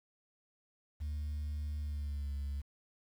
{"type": "tone with pitch glide", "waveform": "sine", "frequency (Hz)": [74.5, 69.91], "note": ["D2", "C#2"], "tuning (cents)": [25, 15], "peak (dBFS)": -33, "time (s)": [1, 2.62], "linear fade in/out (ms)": 20, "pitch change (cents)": -110, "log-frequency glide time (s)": [1.8, 2.34], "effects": ["tanh soft clip ceiling -34 dBFS", "10-bit"]}